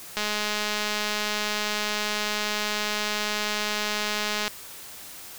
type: click train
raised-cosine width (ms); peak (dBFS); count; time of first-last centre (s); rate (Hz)
0.2; -10; 906; 0.17-4.48; 210
effects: white hiss -42 dBFS RMS until 5.38 s